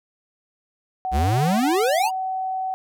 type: tone with pitch glide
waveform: sine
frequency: 750 to 755.2 Hz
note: F#5 to F#5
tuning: +23 to +35 cents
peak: -23 dBFS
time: 1.05-2.74 s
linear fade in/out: 0 ms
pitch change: +12 cents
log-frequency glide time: 1.65-2.23 s
type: exponential sweep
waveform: square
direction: up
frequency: 61.74 to 987.8 Hz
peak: -19 dBFS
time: 1.11-2.11 s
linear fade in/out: 50 ms
effects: none